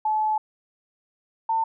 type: tone pair in turn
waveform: sine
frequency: 862 / 899 Hz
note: A5 / A5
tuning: -36 / +37 cents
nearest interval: minor second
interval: 73 cents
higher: second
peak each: -20 dBFS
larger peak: neither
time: 0.05-0.38 / 1.49-1.64 s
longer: first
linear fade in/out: 5 ms
effects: none